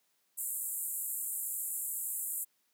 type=band-pass noise; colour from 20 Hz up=white; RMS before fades=-37 dBFS; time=0.37-2.45 s; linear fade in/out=20 ms; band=7400 to 15000 Hz; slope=96 dB/octave; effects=white hiss -75 dBFS RMS until 2.73 s + high-pass 150 Hz 12 dB/octave